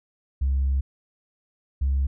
sine tone pair in turn, 67.5 / 67.97 Hz, C#2 / C#2, -45 / -33 cents, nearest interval unison, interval 12 cents, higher second, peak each -18 dBFS, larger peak neither, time 0.41-0.81 / 1.81-2.07 s, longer first, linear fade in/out 10 ms, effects tanh soft clip ceiling -17 dBFS

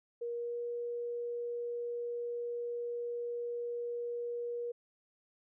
sine tone with pitch glide, 473.3 to 477.1 Hz, A#4 to A#4, +26 to +40 cents, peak -35 dBFS, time 0.21-4.72 s, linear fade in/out 10 ms, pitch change +14 cents, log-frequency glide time 0.34-0.58 s, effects none

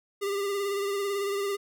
square tone with vibrato, 400 Hz, G4, 35 cents sharp, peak -28 dBFS, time 0.21-1.57 s, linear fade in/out 20 ms, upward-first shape sine, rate 18 Hz, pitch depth 34 cents each way, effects none

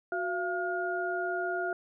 sine tone cluster, 366.2 / 686 / 1427 Hz, F#4 / F5 / F6, -18 / -31 / +37 cents, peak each -34 / -33 / -34 dBFS, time 0.12-1.73 s, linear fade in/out 2 ms, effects none

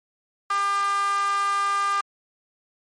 sawtooth tone with high-pass filter, 400 Hz, G4, 35 cents sharp, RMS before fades -23 dBFS, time 0.5-2.01 s, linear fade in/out 5 ms, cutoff 1200 Hz, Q 6.5, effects MP3 48 kbps

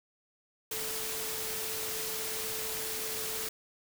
sine tone in noise, 440 Hz, A4, in tune, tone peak -43 dBFS, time 0.71-3.49 s, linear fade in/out 5 ms, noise white, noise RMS -36 dBFS, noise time 0.71-3.49 s, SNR -10 dB, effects none

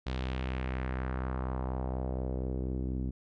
sawtooth tone with low-pass filter sweep, 64.2 Hz, C2, 32 cents flat, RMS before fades -34 dBFS, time 0.06-3.11 s, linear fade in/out 10 ms, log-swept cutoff 4000 to 260 Hz, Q 1.8, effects none

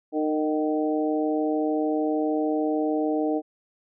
harmonic tone with a mistuned harmonic, 153.3 Hz, D#3, 25 cents flat, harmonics 2 / 3 / 4 / 5, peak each -24 / -28 / -30 / -32 dBFS, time 0.12-3.42 s, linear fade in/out 50 ms, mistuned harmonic 4, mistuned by +20 cents, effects none

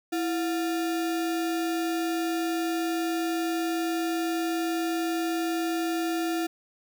sine tone with sample-and-hold, 331.2 Hz, E4, 8 cents sharp, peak -25 dBFS, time 0.12-6.47 s, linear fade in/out 10 ms, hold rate 1050 Hz, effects none

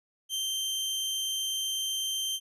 sawtooth tone, 3136 Hz, G7, in tune, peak -26 dBFS, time 0.29-2.4 s, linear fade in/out 50 ms, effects resampled to 32000 Hz

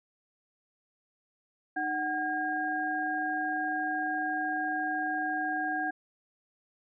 sine tone cluster, 307.7 / 746 / 1620 Hz, D#4 / F#5 / G#6, -19 / +14 / -43 cents, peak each -36 / -32 / -32 dBFS, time 1.76-5.91 s, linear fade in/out 10 ms, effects none

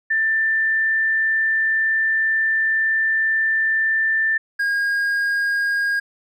sine / triangle tone pair in turn, 1779 / 1628.2 Hz, A6 / G#6, +19 / -35 cents, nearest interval major second, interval 154 cents, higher first, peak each -16 dBFS, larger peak neither, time 0.1-4.38 / 4.59-6 s, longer first, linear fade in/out 10 ms, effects none

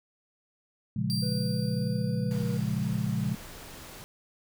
sine chord, Bb minor seventh, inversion none, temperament equal, 116.54 / 138.59 / 174.61 / 207.7 Hz, Bb2 / Db3 / F3 / Ab3, 0 / 0 / 0 / 0 cents, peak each -32 dBFS, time 0.96-3.35 s, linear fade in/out 5 ms
40% pulse tone with exponential decay, 4715 Hz, D8, 6 cents sharp, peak -30 dBFS, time 1.1-3.45 s, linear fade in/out 0 ms, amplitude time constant 510 ms
triangle tone with pitch glide, 493.9 to 479 Hz, B4 to A#4, 0 to +47 cents, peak -36 dBFS, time 1.22-2.58 s, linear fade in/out 10 ms, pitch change -53 cents, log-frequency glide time 2.3-2.42 s
pink noise, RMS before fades -45 dBFS, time 2.31-4.04 s, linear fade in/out 0 ms
effects none

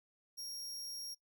sawtooth tone, 5588 Hz, F8, in tune, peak -40 dBFS, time 0.37-1.15 s, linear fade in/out 20 ms, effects noise-tail reverb RT60 0.1 s tail -20 dB re dry

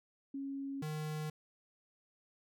sine / square tone pair in turn, 275 / 153.63 Hz, C#4 / D#3, -14 / -22 cents, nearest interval minor seventh, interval 1008 cents, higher first, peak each -38 / -38 dBFS, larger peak neither, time 0.34-0.82 / 0.82-1.3 s, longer neither, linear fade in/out 5 ms, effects none

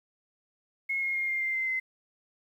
sine tone with pitch steps, 2168 / 2149 / 2131 / 2112 / 2094 / 2076 / 2058 Hz, C#7 / C7 / C7 / C7 / C7 / C7 / C7, -39 / +46 / +31 / +16 / +1 / -14 / -29 cents, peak -27 dBFS, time 0.89-1.8 s, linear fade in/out 10 ms, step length 130 ms, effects 10-bit

